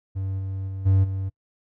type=tone with level steps; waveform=triangle; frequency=96.1 Hz; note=G2; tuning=34 cents flat; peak=-23 / -25 / -27 / -13 / -23 dBFS; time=0.15-1.3 s; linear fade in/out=20 ms; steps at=0.38 / 0.67 / 0.85 / 1.03 s; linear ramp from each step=20 ms; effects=noise-tail reverb RT60 0.1 s tail -26 dB re dry